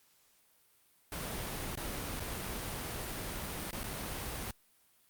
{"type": "noise with dropouts", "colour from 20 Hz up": "pink", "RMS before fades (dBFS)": -39, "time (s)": [1.12, 4.51], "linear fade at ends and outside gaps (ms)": 2, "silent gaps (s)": [[1.754, 1.773], [2.198, 2.202], [3.709, 3.729], [3.834, 3.84]], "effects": ["white hiss -68 dBFS RMS until 5.09 s", "Opus 48 kbps"]}